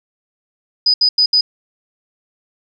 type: tone bursts at uneven times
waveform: sine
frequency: 4978 Hz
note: D#8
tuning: in tune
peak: -9 dBFS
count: 4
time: 0.86-0.94 / 1.01-1.09 / 1.18-1.26 / 1.33-1.41 s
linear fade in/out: 5 ms
effects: none